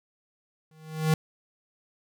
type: tone with exponential growth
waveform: square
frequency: 157.1 Hz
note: D#3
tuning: 17 cents sharp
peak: -18 dBFS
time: 0.71-1.14 s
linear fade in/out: 2 ms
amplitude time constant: 93 ms
effects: none